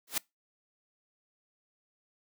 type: noise with exponential growth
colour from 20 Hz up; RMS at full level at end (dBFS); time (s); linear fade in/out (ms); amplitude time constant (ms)
white; -25; 0.07-0.18; 5; 23
effects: noise-tail reverb RT60 0.2 s tail -24 dB re dry + high-pass 200 Hz 12 dB/octave

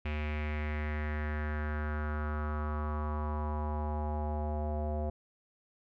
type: tone with low-pass filter sweep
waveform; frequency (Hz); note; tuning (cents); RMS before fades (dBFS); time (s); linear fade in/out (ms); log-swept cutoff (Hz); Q
square; 75.5; D2; +48; -34; 0.05-5.1; 5; 2500 to 650; 4.2
effects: none

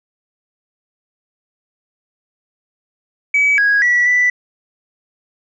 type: tone with pitch steps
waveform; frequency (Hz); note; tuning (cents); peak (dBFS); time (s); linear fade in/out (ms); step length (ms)
sine; 2282 / 1652 / 1946 / 1977; C#7 / G#6 / B6 / B6; +50 / -10 / -26 / +1; -9; 3.34-4.3; 5; 240
effects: tanh soft clip ceiling -7 dBFS

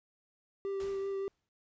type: tone with vibrato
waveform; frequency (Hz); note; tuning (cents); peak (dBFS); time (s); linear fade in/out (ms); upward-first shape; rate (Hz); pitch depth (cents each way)
triangle; 392; G4; 0; -31; 0.65-1.28; 0; triangle; 5.2; 15
type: noise with exponential decay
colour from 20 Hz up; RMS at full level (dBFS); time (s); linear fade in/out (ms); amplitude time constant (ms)
pink; -48; 0.8-1.49; 1; 150
effects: resampled to 16000 Hz

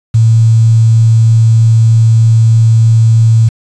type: tone with quantisation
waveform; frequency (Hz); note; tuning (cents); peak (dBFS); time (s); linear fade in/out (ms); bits
sine; 112.9; A2; +45; -3; 0.14-3.49; 10; 5
effects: resampled to 22050 Hz

